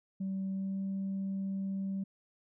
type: tone with pitch glide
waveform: sine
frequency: 192.1 to 194 Hz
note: G3 to G3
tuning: -35 to -18 cents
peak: -31 dBFS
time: 0.2-2.04 s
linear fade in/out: 10 ms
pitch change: +17 cents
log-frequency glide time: 0.51-0.8 s
effects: tanh soft clip ceiling -30 dBFS